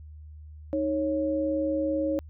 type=tone pair together; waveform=sine; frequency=311.1 / 550.8 Hz; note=D#4 / C#5; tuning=0 / -11 cents; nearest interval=minor seventh; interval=989 cents; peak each=-27 dBFS; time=0.73-2.19 s; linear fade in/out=0 ms; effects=added 76 Hz sine -42 dBFS peak until 2.29 s